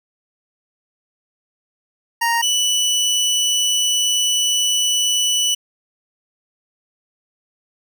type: tone pair in turn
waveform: 25% pulse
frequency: 932.3 / 2967 Hz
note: A#5 / F#7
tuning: 0 / +4 cents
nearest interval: octave + minor sixth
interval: 2004 cents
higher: second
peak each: -12 dBFS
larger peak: neither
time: 2.21-2.42 / 2.42-5.55 s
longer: second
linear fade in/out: 10 ms
effects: none